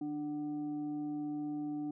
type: tone with frequency modulation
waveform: sine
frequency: 296.5 Hz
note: D4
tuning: 17 cents sharp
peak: -35 dBFS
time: 0.01-1.91 s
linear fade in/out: 5 ms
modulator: 449 Hz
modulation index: 0.35
effects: none